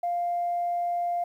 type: tone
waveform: sine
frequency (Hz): 698.5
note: F5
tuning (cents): 0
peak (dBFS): -24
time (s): 0.03-1.24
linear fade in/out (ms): 5
effects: tanh soft clip ceiling -20 dBFS + 10-bit